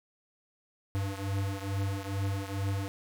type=beating tone pair; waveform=square; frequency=97.5 / 99.8 Hz; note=G2 / G2; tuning=-9 / +32 cents; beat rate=2.3 Hz; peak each=-33 / -36 dBFS; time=0.95-2.88 s; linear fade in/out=0 ms; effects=none